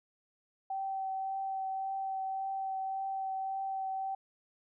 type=tone with vibrato; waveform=sine; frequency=771 Hz; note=G5; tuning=29 cents flat; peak=-33 dBFS; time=0.7-4.15 s; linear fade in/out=5 ms; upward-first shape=triangle; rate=1.8 Hz; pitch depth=13 cents each way; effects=none